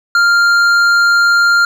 sine tone with hard clipping, 1396.9 Hz, F6, in tune, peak -9 dBFS, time 0.15-1.65 s, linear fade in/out 2 ms, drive 8 dB, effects none

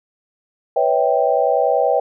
sine chord, C# half-diminished seventh, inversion third, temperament equal with one note detuned, 493.9 / 554.4 / 644.6 / 784 Hz, B4 / C#5 / E5 / G5, 0 / 0 / -39 / 0 cents, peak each -19 dBFS, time 0.76-2 s, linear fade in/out 5 ms, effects none

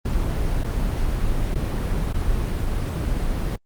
brown noise with dropouts, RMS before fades -22 dBFS, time 0.05-3.56 s, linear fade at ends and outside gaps 5 ms, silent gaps 0.636-0.643 / 1.545-1.554 / 2.129-2.141 s, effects Opus 24 kbps

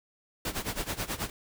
pink noise with tremolo, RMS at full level -31 dBFS, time 0.45-1.3 s, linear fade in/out 2 ms, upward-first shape sine, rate 9.3 Hz, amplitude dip 85%, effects none

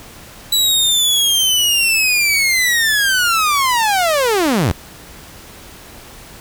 sawtooth linear sweep, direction down, 3951 to 68.1 Hz, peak -9 dBFS, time 0.52-4.72 s, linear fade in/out 5 ms, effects pink hiss -38 dBFS RMS until 6.4 s

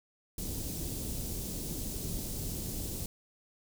pink band-stop noise, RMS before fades -37 dBFS, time 0.38-3.06 s, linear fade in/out 2 ms, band 340 to 6200 Hz, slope 12 dB/octave, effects none

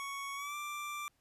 25% pulse tone with pitch glide, 1112 to 1178.1 Hz, C#6 to D6, +5 to +5 cents, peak -35 dBFS, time 0-1.08 s, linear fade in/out 0 ms, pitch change +100 cents, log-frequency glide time 0.35-0.55 s, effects pink hiss -75 dBFS RMS until 1.2 s + resampled to 32000 Hz

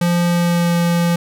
square tone with pitch glide, 173.6 to 171.71 Hz, F3 to F3, -10 to -29 cents, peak -14 dBFS, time 0.01-1.16 s, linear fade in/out 5 ms, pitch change -19 cents, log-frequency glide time 0.27-0.75 s, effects none

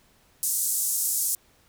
white band-pass noise, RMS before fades -26 dBFS, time 0.43-1.35 s, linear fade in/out 0 ms, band 6700 to 13000 Hz, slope 24 dB/octave, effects pink hiss -61 dBFS RMS until 1.68 s

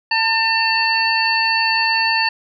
harmonic tone, 899 Hz, A5, 37 cents sharp, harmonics 1 / 2 / 3 / 5, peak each -20 / -20 / -20 / -20 dBFS, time 0.11-2.29 s, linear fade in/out 5 ms, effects none

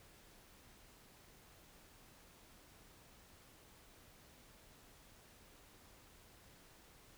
silence, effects pink hiss -63 dBFS RMS until 7.17 s

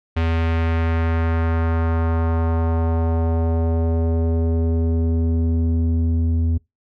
square tone with low-pass filter sweep, 82.3 Hz, E2, 2 cents flat, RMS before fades -19 dBFS, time 0.16-6.58 s, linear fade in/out 10 ms, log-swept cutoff 2800 to 190 Hz, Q 1.4, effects noise-tail reverb RT60 0.2 s tail -25 dB re dry

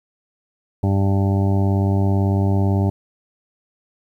harmonic tone, 98 Hz, G2, in tune, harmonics 1 / 2 / 3 / 4 / 6 / 7 / 8 / 9, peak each -16 / -22 / -26 / -28 / -32 / -33 / -34 / -35 dBFS, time 0.83-2.9 s, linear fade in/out 5 ms, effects 9-bit

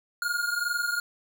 square tone pair together, 1416.7 / 1439 Hz, F6 / F#6, +24 / -49 cents, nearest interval unison, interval 27 cents, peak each -29 / -31 dBFS, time 0.22-1 s, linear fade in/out 2 ms, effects none

